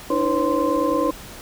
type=tone cluster; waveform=sine; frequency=295.4 / 324.6 / 497.7 / 547 / 1041 Hz; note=D4 / E4 / B4 / C#5 / C6; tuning=+10 / -27 / +13 / -23 / -9 cents; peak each=-24 dBFS; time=0.1-1.11 s; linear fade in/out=5 ms; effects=pink hiss -39 dBFS RMS until 1.41 s